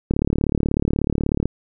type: click train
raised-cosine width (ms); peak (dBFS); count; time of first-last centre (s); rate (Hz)
3; -6; 50; 0.11-1.456; 36.4
effects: none